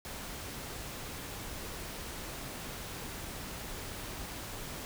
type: noise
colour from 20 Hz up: pink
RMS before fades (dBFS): -42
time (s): 0.05-4.85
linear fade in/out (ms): 0
effects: none